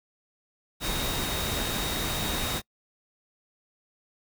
sine tone in noise, 3743 Hz, A#7, 6 cents sharp, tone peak -35 dBFS, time 0.8-2.62 s, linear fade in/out 50 ms, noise pink, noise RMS -30 dBFS, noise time 0.8-2.62 s, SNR -8 dB, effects noise-tail reverb RT60 0.1 s tail -26 dB re dry

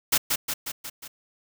white noise with echo, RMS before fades -20 dBFS, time 0.12-0.18 s, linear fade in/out 10 ms, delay 180 ms, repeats 5, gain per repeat -4 dB, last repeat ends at 1.08 s, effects none

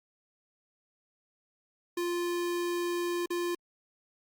square tone with dropouts, 348.7 Hz, F4, 3 cents flat, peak -30 dBFS, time 1.97-3.55 s, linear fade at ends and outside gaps 5 ms, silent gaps 3.26-3.303 s, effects Opus 48 kbps

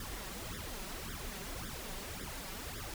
pink noise with flanger, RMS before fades -43 dBFS, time 0-2.94 s, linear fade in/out 2 ms, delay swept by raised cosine 0.56 to 5.36 ms, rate 1.8 Hz, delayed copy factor +0.9, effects none

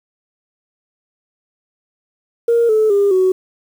sine tone with pitch steps, 467.7 / 433.9 / 402.5 / 373.4 Hz, A#4 / A4 / G4 / F#4, +6 / -24 / +46 / +16 cents, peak -9 dBFS, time 2.48-3.32 s, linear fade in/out 5 ms, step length 210 ms, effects tanh soft clip ceiling -6 dBFS + 7-bit

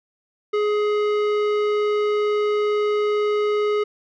sine tone with tanh clipping, 418.9 Hz, G#4, 15 cents sharp, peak -20 dBFS, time 0.53-3.84 s, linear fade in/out 10 ms, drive 15 dB, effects none

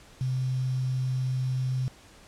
sine tone with quantisation, 129.1 Hz, C3, 23 cents flat, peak -25 dBFS, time 0.21-1.88 s, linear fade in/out 0 ms, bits 8, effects pink hiss -53 dBFS RMS until 2.27 s + low-pass 9000 Hz 12 dB/octave

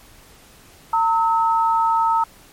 sine tone pair together, 910 / 1288.6 Hz, A#5 / E6, -42 / -40 cents, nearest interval tritone, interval 602 cents, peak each -16 / -20 dBFS, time 0.93-2.24 s, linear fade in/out 5 ms, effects pink hiss -48 dBFS RMS until 2.52 s + MP3 64 kbps

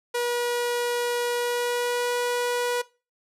sawtooth tone with pitch glide, 482.3 to 486.8 Hz, B4 to B4, -41 to -25 cents, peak -20 dBFS, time 0.14-2.82 s, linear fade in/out 10 ms, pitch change +16 cents, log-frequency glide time 1.32-2.12 s, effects noise-tail reverb RT60 0.3 s tail -20 dB re dry + resampled to 32000 Hz

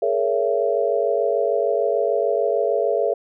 sine chord, A# half-diminished seventh, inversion third, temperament just, 419.5 / 466.2 / 559.4 / 671.3 Hz, G#4 / A#4 / C#5 / E5, +17 / 0 / +16 / +31 cents, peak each -23 dBFS, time 0.02-3.14 s, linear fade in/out 5 ms, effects none

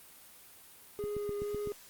triangle tone with vibrato, 412.3 Hz, G#4, 13 cents flat, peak -32 dBFS, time 0.99-1.72 s, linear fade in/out 0 ms, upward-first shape triangle, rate 2.1 Hz, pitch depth 14 cents each way
click train, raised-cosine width 3 ms, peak -28 dBFS, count 6, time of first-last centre 1.04-1.673 s, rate 7.9 Hz
effects white hiss -55 dBFS RMS until 1.89 s + Opus 32 kbps

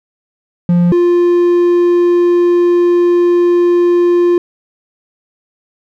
triangle tone pair in turn, 174.61 / 350 Hz, F3 / F4, 0 / +4 cents, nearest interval octave, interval 1204 cents, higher second, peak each -5 dBFS, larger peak neither, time 0.69-0.92 / 0.92-4.38 s, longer second, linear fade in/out 2 ms, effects none

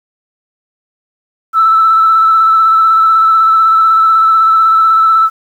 sine tone with vibrato, 1318.5 Hz, E6, in tune, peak -4 dBFS, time 1.53-5.3 s, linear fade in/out 50 ms, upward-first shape square, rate 16 Hz, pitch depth 16 cents each way, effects tanh soft clip ceiling 0 dBFS + 7-bit

